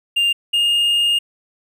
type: tone pair in turn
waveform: triangle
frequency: 2800 / 2834 Hz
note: F7 / F7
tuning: +4 / +25 cents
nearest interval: unison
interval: 21 cents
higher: second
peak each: -12 dBFS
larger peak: neither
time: 0.16-0.33 / 0.53-1.19 s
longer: second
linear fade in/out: 10 ms
effects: none